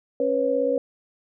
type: tone cluster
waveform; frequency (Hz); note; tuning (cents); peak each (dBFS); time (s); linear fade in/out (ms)
sine; 273.5 / 492.8 / 550; C#4 / B4 / C#5; -23 / -4 / -14; -28 / -22 / -24; 0.2-0.78; 2
effects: none